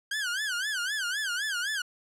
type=tone with vibrato; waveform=sawtooth; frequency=1568 Hz; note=G6; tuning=in tune; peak=-25 dBFS; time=0.11-1.82 s; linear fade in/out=5 ms; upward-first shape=sine; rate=3.9 Hz; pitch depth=190 cents each way; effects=low-pass 10000 Hz 12 dB/octave